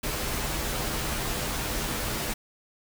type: noise with comb filter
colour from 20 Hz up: pink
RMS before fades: -30 dBFS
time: 0.03-2.34 s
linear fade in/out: 10 ms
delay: 11 ms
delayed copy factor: -0.55
effects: none